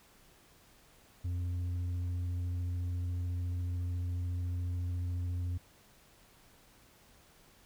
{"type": "tone with tanh clipping", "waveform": "sine", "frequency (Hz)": 88.6, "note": "F2", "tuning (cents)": 25, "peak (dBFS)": -33, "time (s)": [1.24, 5.58], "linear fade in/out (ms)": 10, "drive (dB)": 4, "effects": ["pink hiss -62 dBFS RMS until 7.65 s"]}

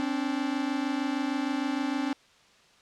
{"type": "tone pair together", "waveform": "45% pulse", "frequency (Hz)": [263.3, 289.8], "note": ["C4", "D4"], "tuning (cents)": [11, -23], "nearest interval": "major second", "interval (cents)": 166, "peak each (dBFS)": [-30, -30], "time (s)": [0, 2.13], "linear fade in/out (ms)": 0, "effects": ["white hiss -59 dBFS RMS until 2.81 s", "low-pass 5000 Hz 12 dB/octave"]}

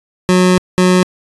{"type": "tone bursts at uneven times", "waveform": "25% pulse", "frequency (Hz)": 182.6, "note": "F#3", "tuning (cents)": -23, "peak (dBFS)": -4, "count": 2, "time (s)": [[0.29, 0.58], [0.78, 1.03]], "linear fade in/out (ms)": 0, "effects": ["resampled to 24000 Hz"]}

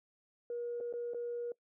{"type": "tone with dropouts", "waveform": "sine", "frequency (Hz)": 477.5, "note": "A#4", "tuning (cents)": 42, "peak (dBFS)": -35, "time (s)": [0.5, 1.52], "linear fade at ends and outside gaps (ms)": 2, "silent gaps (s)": [[0.803, 0.808], [0.927, 0.937], [1.136, 1.145]], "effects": ["noise-tail reverb RT60 0.1 s tail -22 dB re dry", "tanh soft clip ceiling -31 dBFS"]}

